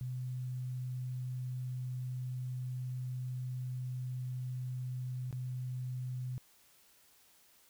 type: tone with dropouts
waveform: sine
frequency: 126.7 Hz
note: B2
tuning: 45 cents sharp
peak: -36 dBFS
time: 0.01-6.38 s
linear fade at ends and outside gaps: 0 ms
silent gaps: 5.31-5.327 s
effects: white hiss -65 dBFS RMS until 7.69 s